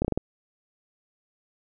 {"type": "slowing click train", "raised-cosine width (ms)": 2, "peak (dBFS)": -11, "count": 5, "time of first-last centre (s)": [0.02, 0.176], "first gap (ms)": 27, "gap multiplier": 1.25, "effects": []}